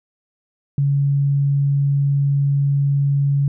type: tone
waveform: sine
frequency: 140.6 Hz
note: C#3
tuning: 25 cents sharp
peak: -14 dBFS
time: 0.78-3.48 s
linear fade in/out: 2 ms
effects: none